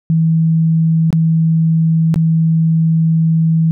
sine tone with dropouts, 162.2 Hz, E3, 28 cents flat, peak -9 dBFS, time 0.1-3.71 s, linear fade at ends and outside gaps 0 ms, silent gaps 1.105-1.128 / 2.142-2.159 s, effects none

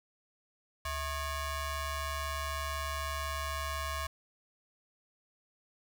sawtooth ring-modulated tone, 578 Hz, D5, 28 cents flat, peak -27 dBFS, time 0.85-4.07 s, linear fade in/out 5 ms, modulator 506 Hz, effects none

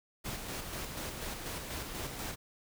pink noise with tremolo, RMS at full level -39 dBFS, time 0.24-2.36 s, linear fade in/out 20 ms, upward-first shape square, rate 4.1 Hz, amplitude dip 35%, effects none

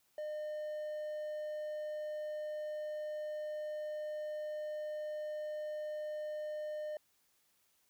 triangle tone, 607 Hz, D#5, 43 cents flat, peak -36 dBFS, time 0.18-6.97 s, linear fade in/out 2 ms, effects white hiss -74 dBFS RMS until 7.89 s

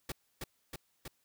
pink noise with echo, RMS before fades -38 dBFS, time 0.09-0.12 s, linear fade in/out 5 ms, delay 320 ms, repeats 3, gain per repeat -2 dB, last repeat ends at 1.08 s, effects white hiss -75 dBFS RMS until 1.24 s

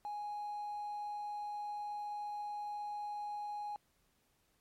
triangle tone with hard clipping, 830.6 Hz, G#5, in tune, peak -39 dBFS, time 0.05-3.76 s, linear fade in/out 0 ms, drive 4 dB, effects pink hiss -75 dBFS RMS until 4.6 s + MP3 64 kbps

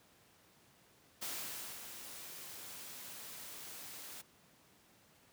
white noise with ADSR envelope, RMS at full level -41 dBFS, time 1.21-4.22 s, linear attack 17 ms, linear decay 580 ms, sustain -8 dB, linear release 14 ms, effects pink hiss -66 dBFS RMS until 5.32 s + high-pass 100 Hz 12 dB/octave

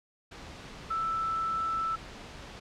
sine tone in noise, 1322 Hz, E6, 5 cents sharp, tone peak -28 dBFS, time 0.9-1.96 s, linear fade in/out 10 ms, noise pink, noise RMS -45 dBFS, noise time 0.31-2.6 s, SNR +14 dB, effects low-pass 5000 Hz 12 dB/octave

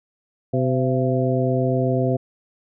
harmonic tone with a mistuned harmonic, 128.4 Hz, C3, 32 cents flat, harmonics 1 / 2 / 3 / 4 / 5, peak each -21 / -24 / -25 / -25 / -26 dBFS, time 0.53-2.17 s, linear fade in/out 10 ms, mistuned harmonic 5, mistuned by +74 cents, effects none

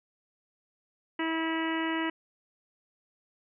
harmonic tone, 324.3 Hz, E4, 28 cents flat, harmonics 1 / 2 / 3 / 4 / 5 / 6 / 7 / 8 / 9, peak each -30 / -41 / -36 / -41 / -40 / -36 / -43 / -45 / -41 dBFS, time 1.19-2.1 s, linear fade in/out 5 ms, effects none

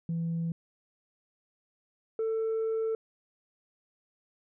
sine tone pair in turn, 166.4 / 445.4 Hz, E3 / A4, +17 / +21 cents, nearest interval octave + perfect fourth, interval 1704 cents, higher second, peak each -27 / -25 dBFS, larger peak second, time 0.09-0.52 / 2.19-2.95 s, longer second, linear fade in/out 2 ms, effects tanh soft clip ceiling -26 dBFS

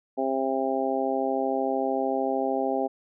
harmonic tone, 133.3 Hz, C3, 33 cents sharp, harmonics 2 / 3 / 4 / 5 / 6, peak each -30 / -30 / -30 / -30 / -30 dBFS, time 0.17-2.88 s, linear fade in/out 20 ms, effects none

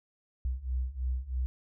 sine beating tone pair, 61.74 / 64.84 Hz, B1 / C2, 0 / -15 cents, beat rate 3.1 Hz, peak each -34 / -32 dBFS, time 0.45-1.46 s, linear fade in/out 0 ms, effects none

